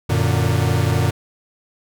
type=chord; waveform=45% pulse; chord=Gb augmented; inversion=none; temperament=equal with one note detuned; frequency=92.5 / 116.54 / 148.62 Hz; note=Gb2 / Bb2 / D3; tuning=0 / 0 / +21 cents; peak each=-20 / -19 / -21 dBFS; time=0.09-1.11 s; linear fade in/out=10 ms; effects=none